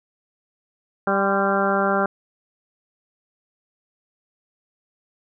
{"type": "harmonic tone with a mistuned harmonic", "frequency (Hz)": 196.7, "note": "G3", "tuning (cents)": 6, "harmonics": [1, 2, 3, 4, 5, 6, 7, 8], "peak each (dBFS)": [-25, -25, -24, -25, -30, -29, -24, -30], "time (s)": [1.07, 2.06], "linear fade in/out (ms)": 2, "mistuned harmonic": 5, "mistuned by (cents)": 63, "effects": []}